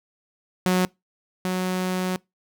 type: tone pair in turn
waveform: sawtooth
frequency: 183.2 / 184.18 Hz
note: F#3 / F#3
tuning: -17 / -8 cents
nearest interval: unison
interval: 9 cents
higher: second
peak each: -14 / -19 dBFS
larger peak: first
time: 0.66-0.85 / 1.45-2.16 s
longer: second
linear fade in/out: 0 ms
effects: noise-tail reverb RT60 0.2 s tail -24 dB re dry